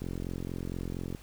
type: click train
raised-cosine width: 3 ms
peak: -23 dBFS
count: 51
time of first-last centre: 0.02-1.149 s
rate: 44.3 Hz
effects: added 46 Hz sine -51 dBFS peak until 1.22 s + pink hiss -55 dBFS RMS until 1.22 s